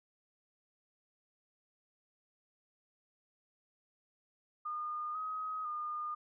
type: tone with pitch steps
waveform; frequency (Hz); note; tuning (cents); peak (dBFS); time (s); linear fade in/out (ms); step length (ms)
sine; 1219 / 1263 / 1217; D#6 / D#6 / D#6; -36 / +26 / -39; -36; 4.65-6.15; 10; 500
effects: none